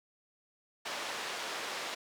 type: band-pass noise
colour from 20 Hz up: pink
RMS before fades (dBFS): -39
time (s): 0.85-1.95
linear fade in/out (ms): 10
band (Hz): 580 to 5700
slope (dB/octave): 12
effects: none